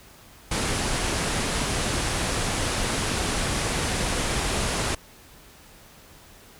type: low-pass noise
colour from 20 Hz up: pink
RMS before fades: -26 dBFS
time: 0.51-4.95 s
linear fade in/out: 5 ms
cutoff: 11000 Hz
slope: 96 dB/octave
effects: pink hiss -50 dBFS RMS until 6.59 s